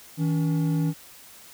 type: tone pair together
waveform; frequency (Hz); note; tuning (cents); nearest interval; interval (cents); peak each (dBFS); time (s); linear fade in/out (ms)
triangle; 160 / 284.9; D#3 / C#4; +49 / +48; minor seventh; 999; -20 / -26; 0.17-0.94; 50
effects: white hiss -48 dBFS RMS until 1.53 s